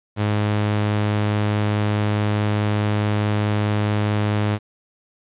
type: tone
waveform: sawtooth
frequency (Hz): 104.7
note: G#2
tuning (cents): +15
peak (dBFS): -14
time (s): 0.16-4.59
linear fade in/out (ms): 50
effects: resampled to 8000 Hz + 8-bit